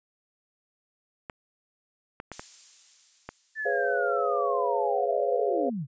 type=clicks; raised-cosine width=0.5 ms; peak=-21 dBFS; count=5; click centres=1.298 / 2.201 / 2.317 / 2.395 / 3.29 s
type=noise with exponential decay; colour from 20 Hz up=violet; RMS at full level=-37 dBFS; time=2.32-4.9 s; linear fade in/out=2 ms; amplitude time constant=560 ms
type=linear sweep; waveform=sine; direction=down; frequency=1775 to 121.1 Hz; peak=-29 dBFS; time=3.55-5.87 s; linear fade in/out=50 ms
type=chord; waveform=sine; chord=C# dominant seventh; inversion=second; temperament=just; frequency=415.8 / 498.9 / 554.4 / 693 Hz; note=G#4 / B4 / C#5 / E#5; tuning=+2 / +17 / 0 / -14 cents; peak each=-30 dBFS; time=3.65-5.7 s; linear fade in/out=10 ms
effects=resampled to 16000 Hz